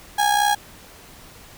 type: tone with amplitude modulation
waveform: 35% pulse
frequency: 825 Hz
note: G#5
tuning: 12 cents flat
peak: -12 dBFS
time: 0.18-0.55 s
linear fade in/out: 10 ms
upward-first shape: sine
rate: 63.7 Hz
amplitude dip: 60%
effects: pink hiss -45 dBFS RMS until 1.57 s